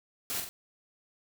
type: noise with echo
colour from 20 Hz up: white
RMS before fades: -34 dBFS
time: 0.3-0.4 s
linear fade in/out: 0 ms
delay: 45 ms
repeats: 2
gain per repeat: -5 dB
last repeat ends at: 0.49 s
effects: none